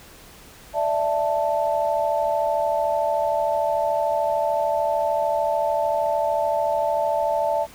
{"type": "chord", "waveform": "sine", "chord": "D suspended second", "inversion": "none", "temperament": "just", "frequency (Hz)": [587.3, 660.7, 881], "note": ["D5", "E5", "A5"], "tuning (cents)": [0, 4, 2], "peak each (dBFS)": [-24, -23, -24], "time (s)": [0.73, 7.67], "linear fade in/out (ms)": 50, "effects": ["pink hiss -46 dBFS RMS until 7.74 s"]}